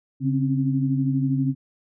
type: tone cluster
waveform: sine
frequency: 139 / 264.3 / 276.7 Hz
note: C#3 / C4 / C#4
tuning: +5 / +18 / -3 cents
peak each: -22 / -23 / -30 dBFS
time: 0.2-1.55 s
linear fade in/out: 50 ms
effects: none